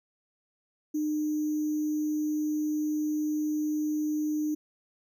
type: tone with sample-and-hold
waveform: sine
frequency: 303.7 Hz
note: D#4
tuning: 42 cents flat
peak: -26 dBFS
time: 0.94-4.55 s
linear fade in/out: 10 ms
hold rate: 6300 Hz
effects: none